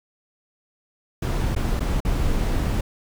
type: noise with dropouts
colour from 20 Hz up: brown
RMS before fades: -22 dBFS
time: 1.22-2.81 s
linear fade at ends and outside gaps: 5 ms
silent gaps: 1.551-1.562 / 1.796-1.804 / 2.004-2.049 s
effects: none